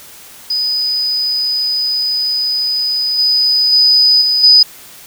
sine tone with level steps, 4983 Hz, D#8, 2 cents sharp, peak -13 / -9 / -6 / -10 / -3 dBFS, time 0.5-4.63 s, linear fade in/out 5 ms, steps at 3.18 / 3.72 / 4.21 / 4.43 s, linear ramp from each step 10 ms, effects white hiss -37 dBFS RMS until 5.06 s

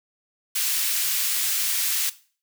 white high-pass noise, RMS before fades -24 dBFS, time 0.55-2.1 s, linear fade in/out 10 ms, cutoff 2000 Hz, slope 12 dB/octave, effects noise-tail reverb RT60 0.4 s tail -17 dB re dry

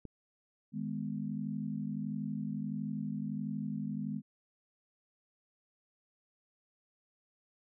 click, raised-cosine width 3 ms, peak -31 dBFS, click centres 0.053 s
sine chord, G# minor, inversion second, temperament just, 155.74 / 207.7 / 249.2 Hz, D#3 / G#3 / B3, +2 / 0 / +16 cents, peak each -40 / -37 / -40 dBFS, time 0.72-4.22 s, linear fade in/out 50 ms
effects none

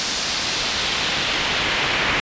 brown noise with band-pass filter sweep, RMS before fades -22 dBFS, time 0-2.2 s, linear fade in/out 0 ms, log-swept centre 5200 to 2400 Hz, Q 1.4, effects resampled to 16000 Hz

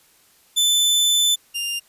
sawtooth tone pair in turn, 3519 / 2799 Hz, A7 / F7, 0 / +3 cents, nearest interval major third, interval 397 cents, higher first, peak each -12 / -20 dBFS, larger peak first, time 0.56-1.36 / 1.54-1.8 s, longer first, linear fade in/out 20 ms, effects white hiss -56 dBFS RMS until 1.88 s + resampled to 32000 Hz

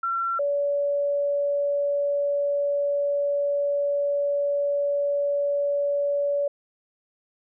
sine tone pair in turn, 1358 / 571 Hz, F6 / D5, -49 / -49 cents, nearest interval octave + minor third, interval 1500 cents, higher first, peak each -23 / -21 dBFS, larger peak second, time 0.03-0.39 / 0.39-6.48 s, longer second, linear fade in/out 5 ms, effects none

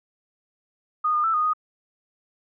sine tone with pitch steps, 1234 / 1216 / 1324 / 1233 / 1243 Hz, D#6 / D#6 / E6 / D#6 / D#6, -15 / -40 / +7 / -16 / -2 cents, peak -19 dBFS, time 1.04-1.535 s, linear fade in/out 10 ms, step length 99 ms, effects none

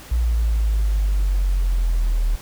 sine exponential sweep, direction down, 59.5 to 38.58 Hz, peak -15 dBFS, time 0.11-2.36 s, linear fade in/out 10 ms, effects tanh soft clip ceiling -11 dBFS + pink hiss -41 dBFS RMS until 2.41 s

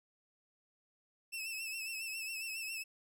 sawtooth tone with vibrato, 2637 Hz, E7, in tune, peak -36 dBFS, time 1.32-2.84 s, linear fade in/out 20 ms, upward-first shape triangle, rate 7.3 Hz, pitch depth 68 cents each way, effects none

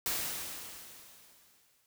white noise with exponential decay, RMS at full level -32 dBFS, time 0.06-1.86 s, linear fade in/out 1 ms, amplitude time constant 390 ms, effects none

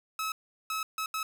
sawtooth tone bursts at uneven times, 1291 Hz, E6, 37 cents flat, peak -27 dBFS, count 4, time 0.19-0.32 / 0.7-0.83 / 0.98-1.06 / 1.14-1.23 s, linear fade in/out 2 ms, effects none

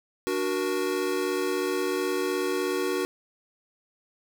square chord, D augmented, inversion none, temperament equal with one note detuned, 293.7 / 370 / 472.9 Hz, D4 / F#4 / A#4, 0 / 0 / +25 cents, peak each -33 / -28 / -32 dBFS, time 0.27-3.05 s, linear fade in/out 0 ms, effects none

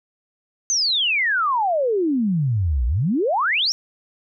sine exponential two-way sweep, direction down then up, 6420 to 56.2 to 5780 Hz, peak -17 dBFS, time 0.7-3.72 s, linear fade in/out 0 ms, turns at 2.86 s, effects none

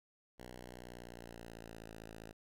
5% pulse tone with pitch glide, 61.4 to 55.02 Hz, B1 to A1, -9 to +1 cents, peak -38 dBFS, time 0.38-2.33 s, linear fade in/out 20 ms, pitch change -190 cents, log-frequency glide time 0.71-1.9 s, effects none

